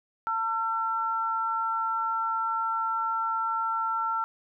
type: tone pair together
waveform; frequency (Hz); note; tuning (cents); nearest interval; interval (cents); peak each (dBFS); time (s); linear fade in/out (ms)
sine; 899 / 1352; A5 / E6; +37 / +43; perfect fifth; 706; -30 / -27; 0.27-4.24; 0
effects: none